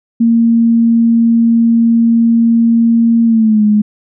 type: tone with pitch glide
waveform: sine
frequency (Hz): 230.8 to 210.4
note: A#3 to G#3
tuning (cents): -17 to +23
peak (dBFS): -6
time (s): 0.2-3.82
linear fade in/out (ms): 10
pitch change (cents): -160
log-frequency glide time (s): 3.25-3.64
effects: none